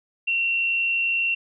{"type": "tone with frequency modulation", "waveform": "sine", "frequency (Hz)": 2731, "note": "F7", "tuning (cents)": -39, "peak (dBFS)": -20, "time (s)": [0.27, 1.35], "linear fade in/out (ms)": 10, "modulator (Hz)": 92.1, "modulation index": 0.48, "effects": []}